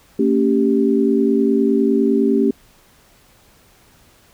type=chord; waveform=sine; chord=G diminished; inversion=first; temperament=equal with one note detuned; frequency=227.4 / 277.2 / 392 Hz; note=Bb3 / Db4 / G4; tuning=-43 / 0 / 0 cents; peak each=-17 dBFS; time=0.19-2.51 s; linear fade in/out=5 ms; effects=pink hiss -52 dBFS RMS until 4.33 s